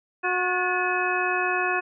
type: harmonic tone with a mistuned harmonic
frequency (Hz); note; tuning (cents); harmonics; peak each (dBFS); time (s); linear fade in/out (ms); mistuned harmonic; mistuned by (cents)
363.8; F#4; -29; 1 / 2 / 3 / 4 / 5 / 7; -29 / -29 / -29 / -29 / -29 / -29; 0.23-1.81; 20; 5; -81
effects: none